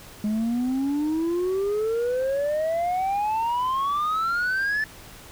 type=exponential sweep; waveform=sine; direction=up; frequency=207.7 to 1760 Hz; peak=-19 dBFS; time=0.24-4.84 s; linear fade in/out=2 ms; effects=tanh soft clip ceiling -21 dBFS + pink hiss -45 dBFS RMS until 5.31 s